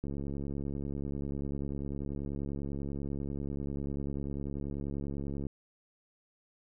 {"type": "click train", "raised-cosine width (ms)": 3, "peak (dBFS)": -25, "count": 382, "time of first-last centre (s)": [0.04, 5.467], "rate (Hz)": 70.2, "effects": []}